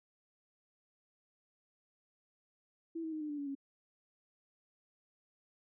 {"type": "tone with pitch steps", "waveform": "sine", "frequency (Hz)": [329.6, 320, 310.7, 301.7, 293, 284.5, 276.2], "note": ["E4", "D#4", "D#4", "D4", "D4", "C#4", "C#4"], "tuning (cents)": [0, 49, -2, 47, -4, 45, -6], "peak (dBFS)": -37, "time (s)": [2.95, 3.552], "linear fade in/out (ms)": 10, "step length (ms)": 86, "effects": []}